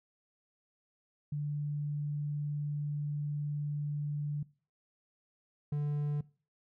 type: tone pair in turn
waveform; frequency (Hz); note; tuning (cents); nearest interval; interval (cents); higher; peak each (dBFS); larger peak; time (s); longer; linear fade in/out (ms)
sine / triangle; 146.83 / 146.83; D3 / D3; 0 / 0; unison; 0; neither; -32 / -28; second; 1.32-4.43 / 5.72-6.21; first; 5
effects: noise-tail reverb RT60 0.4 s tail -22 dB re dry